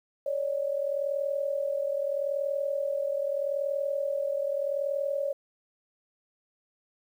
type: tone pair together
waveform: sine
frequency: 556 / 596.8 Hz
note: C#5 / D5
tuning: +5 / +28 cents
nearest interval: minor second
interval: 123 cents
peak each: -28 / -32 dBFS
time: 0.26-5.33 s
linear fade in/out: 5 ms
effects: 10-bit